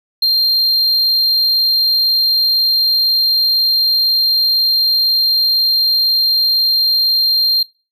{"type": "tone", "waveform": "triangle", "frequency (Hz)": 4186, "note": "C8", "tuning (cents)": 0, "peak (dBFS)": -9, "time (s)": [0.22, 7.63], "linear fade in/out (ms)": 5, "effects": ["noise-tail reverb RT60 0.3 s tail -22 dB re dry"]}